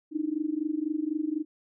sine tone with amplitude modulation, 307.9 Hz, D#4, 18 cents flat, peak -23 dBFS, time 0.11-1.45 s, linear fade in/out 50 ms, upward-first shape sine, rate 24 Hz, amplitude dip 90%, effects none

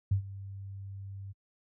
sine tone with ADSR envelope, 98 Hz, G2, in tune, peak -21 dBFS, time 0.11-1.33 s, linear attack 5 ms, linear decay 100 ms, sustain -18 dB, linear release 22 ms, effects high-pass 60 Hz 12 dB/octave

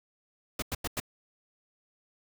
pink noise bursts, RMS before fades -32 dBFS, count 4, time 0.59-1.001 s, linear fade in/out 5 ms, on 33 ms, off 93 ms, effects none

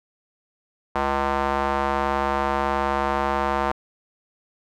square tone with band-pass filter, 69.3 Hz, C#2, in tune, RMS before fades -23 dBFS, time 0.95-3.72 s, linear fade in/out 5 ms, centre 960 Hz, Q 1.8, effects none

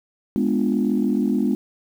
sine chord, G# diminished seventh, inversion none, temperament equal, 207.7 / 246.9 / 293.7 / 349.2 Hz, G#3 / B3 / D4 / F4, 0 / 0 / 0 / 0 cents, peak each -21 / -21 / -24 / -27 dBFS, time 0.36-1.55 s, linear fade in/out 0 ms, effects tanh soft clip ceiling -9 dBFS + 8-bit

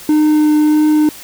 triangle tone with vibrato, 303.9 Hz, D#4, 41 cents flat, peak -6 dBFS, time 0.09-1.09 s, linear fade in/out 2 ms, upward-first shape triangle, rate 1.6 Hz, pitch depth 10 cents each way, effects white hiss -34 dBFS RMS until 1.23 s

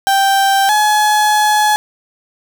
35% pulse tone pair in turn, 784 / 846.8 Hz, G5 / G#5, 0 / +33 cents, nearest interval minor second, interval 133 cents, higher second, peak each -8 dBFS, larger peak neither, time 0.07-0.69 / 0.69-1.76 s, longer second, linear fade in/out 0 ms, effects none

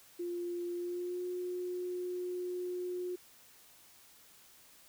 sine tone with pitch glide, 349.2 to 359.6 Hz, F4 to F#4, 0 to -49 cents, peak -35 dBFS, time 0.19-3.16 s, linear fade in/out 10 ms, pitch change +51 cents, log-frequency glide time 0.74-1.24 s, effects white hiss -60 dBFS RMS until 4.88 s

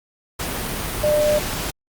sine tone in noise, 599 Hz, D5, 34 cents sharp, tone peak -15 dBFS, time 1.03-1.39 s, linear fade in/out 10 ms, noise pink, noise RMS -26 dBFS, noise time 0.39-1.71 s, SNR +8 dB, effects Opus 48 kbps

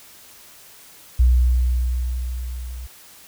sine tone with level ramp, 61.74 Hz, B1, in tune, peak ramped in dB -10 to -30 dBFS, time 1.19-2.87 s, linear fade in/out 10 ms, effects white hiss -46 dBFS RMS until 3.27 s

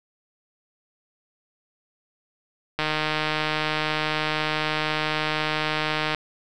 click train, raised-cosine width 0.3 ms, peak -8 dBFS, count 518, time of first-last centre 2.79-6.147 s, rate 154 Hz, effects none

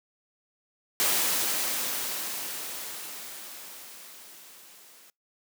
white noise with level ramp, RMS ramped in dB -24 to -54 dBFS, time 1-5.1 s, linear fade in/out 0 ms, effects noise-tail reverb RT60 0.2 s tail -26 dB re dry + high-pass 200 Hz 12 dB/octave

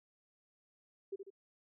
sine tone with echo, 392 Hz, G4, in tune, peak -37 dBFS, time 1.12-1.16 s, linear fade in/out 10 ms, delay 72 ms, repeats 2, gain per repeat -6 dB, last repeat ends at 1.304 s, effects none

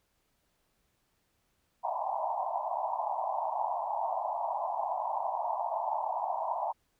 white band-pass noise, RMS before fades -33 dBFS, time 1.83-6.73 s, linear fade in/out 20 ms, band 630 to 1000 Hz, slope 96 dB/octave, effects pink hiss -75 dBFS RMS until 6.99 s

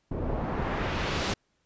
pink noise with low-pass filter sweep, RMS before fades -30 dBFS, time 0.11-1.34 s, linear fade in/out 5 ms, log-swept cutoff 490 to 6000 Hz, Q 0.89, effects pink hiss -73 dBFS RMS until 1.65 s + resampled to 16000 Hz

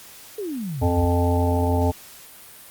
sine exponential sweep, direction down, 445.6 to 56.3 Hz, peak -26 dBFS, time 0.38-1.07 s, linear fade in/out 5 ms
harmonic tone, 87.31 Hz, F2, in tune, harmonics 1 / 3 / 5 / 7 / 9 / 10, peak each -19 / -24 / -26 / -27 / -29 / -29 dBFS, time 0.81-1.92 s, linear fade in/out 20 ms
effects white hiss -44 dBFS RMS until 2.7 s + Opus 48 kbps

